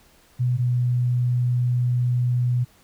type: tone pair in turn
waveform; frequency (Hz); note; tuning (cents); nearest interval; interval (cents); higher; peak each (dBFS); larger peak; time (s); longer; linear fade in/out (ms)
sine; 124.2 / 123.2; B2 / B2; +10 / -4; unison; 14; first; -18; neither; 0.39-0.58 / 0.58-2.65; second; 20
effects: pink hiss -56 dBFS RMS until 2.83 s